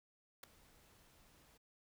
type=noise with ADSR envelope; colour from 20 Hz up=pink; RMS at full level=-44 dBFS; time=0.43-1.58 s; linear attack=6 ms; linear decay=4 ms; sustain=-23 dB; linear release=15 ms; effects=none